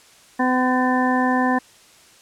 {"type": "harmonic tone", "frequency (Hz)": 253.9, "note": "B3", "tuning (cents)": 48, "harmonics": [1, 2, 3, 4, 6, 7], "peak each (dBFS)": [-19, -27, -23, -24, -35, -25], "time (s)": [0.39, 1.59], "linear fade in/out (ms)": 10, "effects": ["white hiss -50 dBFS RMS until 2.21 s", "low-pass 9000 Hz 12 dB/octave"]}